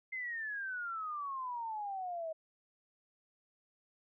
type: exponential sweep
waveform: sine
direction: down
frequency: 2093 to 630 Hz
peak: -37 dBFS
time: 0.12-2.33 s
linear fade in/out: 10 ms
effects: none